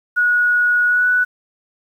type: tone with pitch glide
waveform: sine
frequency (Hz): 1457 to 1481.6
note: F#6 to F#6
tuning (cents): -27 to +2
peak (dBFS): -12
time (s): 0.16-1.25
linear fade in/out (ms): 20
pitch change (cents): +29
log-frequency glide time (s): 0.87-1.08
effects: 8-bit